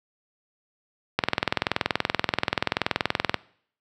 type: click train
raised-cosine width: 0.3 ms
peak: -4 dBFS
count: 46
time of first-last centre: 1.19-3.343 s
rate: 20.9 Hz
effects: noise-tail reverb RT60 0.6 s tail -22 dB re dry + high-pass 80 Hz 12 dB/octave